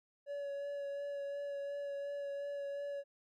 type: tone with vibrato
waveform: triangle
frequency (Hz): 566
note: C#5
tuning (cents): +36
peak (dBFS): -36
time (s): 0.26-3.04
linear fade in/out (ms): 50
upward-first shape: sine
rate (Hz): 2.8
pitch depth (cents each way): 16
effects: MP3 96 kbps